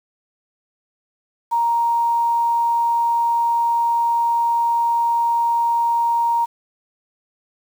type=tone with quantisation; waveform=sine; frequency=935 Hz; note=A#5; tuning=5 cents sharp; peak=-15 dBFS; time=1.51-6.46 s; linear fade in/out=20 ms; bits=7; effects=none